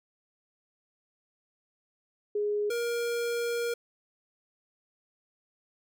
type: tone pair in turn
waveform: sine / square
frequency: 415.3 / 472 Hz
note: G#4 / A#4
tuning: 0 / +22 cents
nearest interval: major second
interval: 222 cents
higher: second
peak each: -26 / -29 dBFS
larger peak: first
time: 2.35-2.7 / 2.7-3.74 s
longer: second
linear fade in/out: 5 ms
effects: none